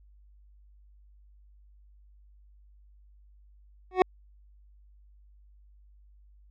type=tone with exponential growth; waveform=25% pulse; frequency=370 Hz; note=F#4; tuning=in tune; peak=-9 dBFS; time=3.91-4.02 s; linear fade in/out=1 ms; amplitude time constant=22 ms; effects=added 50 Hz sine -54 dBFS peak until 6.5 s + low-pass 2000 Hz 12 dB/octave